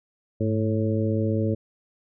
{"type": "harmonic tone with a mistuned harmonic", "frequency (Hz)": 110, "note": "A2", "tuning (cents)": 0, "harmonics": [1, 2, 3, 4, 5], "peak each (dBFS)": [-24, -27, -29, -30, -31], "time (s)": [0.4, 1.55], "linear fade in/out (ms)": 10, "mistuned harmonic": 1, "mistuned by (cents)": -85, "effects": []}